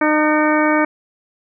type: harmonic tone with a mistuned harmonic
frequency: 304.9 Hz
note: D#4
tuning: 35 cents flat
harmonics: 1 / 2 / 3 / 4 / 5 / 6 / 7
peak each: -16 / -19 / -21 / -22 / -23 / -24 / -24 dBFS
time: 0.01-0.85 s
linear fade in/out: 5 ms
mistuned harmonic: 7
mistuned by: +91 cents
effects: none